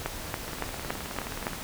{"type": "two click trains", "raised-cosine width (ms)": 0.5, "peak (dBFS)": [-21, -13], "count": [21, 6], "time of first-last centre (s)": [[0.48, 1.533], [0.06, 1.468]], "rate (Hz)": [19, 3.55], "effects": ["pink hiss -38 dBFS RMS until 1.63 s"]}